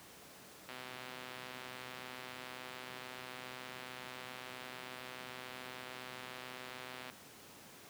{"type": "click train", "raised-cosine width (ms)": 0.3, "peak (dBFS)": -30, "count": 815, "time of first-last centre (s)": [0.69, 7.099], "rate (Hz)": 127, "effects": ["pink hiss -55 dBFS RMS until 7.89 s", "high-pass 150 Hz 12 dB/octave"]}